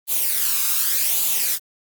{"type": "noise with flanger", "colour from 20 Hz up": "blue", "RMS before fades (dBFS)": -20, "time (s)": [0.07, 1.59], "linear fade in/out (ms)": 50, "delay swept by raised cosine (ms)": [0.27, 0.8], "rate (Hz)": 0.86, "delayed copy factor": 0.55, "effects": ["Opus 32 kbps"]}